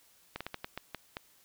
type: slowing click train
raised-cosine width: 0.3 ms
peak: -21 dBFS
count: 8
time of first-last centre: 0.36-1.169 s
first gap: 46 ms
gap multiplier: 1.3
effects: white hiss -64 dBFS RMS until 1.44 s